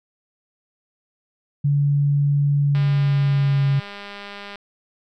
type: tone with pitch glide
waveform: sine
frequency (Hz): 143.2 to 138.56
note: D3 to C#3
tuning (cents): -43 to 0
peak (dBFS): -15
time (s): 1.64-3.8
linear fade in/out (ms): 10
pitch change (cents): -57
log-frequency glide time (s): 2.6-3.63
type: click train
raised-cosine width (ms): 0.3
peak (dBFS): -20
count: 366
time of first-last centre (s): 2.75-4.557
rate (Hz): 202
effects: none